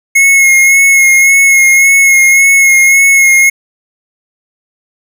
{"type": "tone with vibrato", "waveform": "square", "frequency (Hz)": 2170, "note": "C#7", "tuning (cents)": -37, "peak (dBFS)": -4, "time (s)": [0.15, 3.5], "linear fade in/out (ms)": 10, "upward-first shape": "sine", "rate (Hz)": 1.8, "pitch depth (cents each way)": 23, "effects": []}